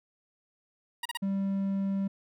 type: tone bursts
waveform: 15% pulse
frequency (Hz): 948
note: A#5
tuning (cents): +29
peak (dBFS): -25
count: 3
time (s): 1.03-1.173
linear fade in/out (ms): 5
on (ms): 25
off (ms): 34
type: tone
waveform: triangle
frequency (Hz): 195.6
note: G3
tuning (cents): -4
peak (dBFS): -25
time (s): 1.22-2.08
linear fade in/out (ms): 10
effects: none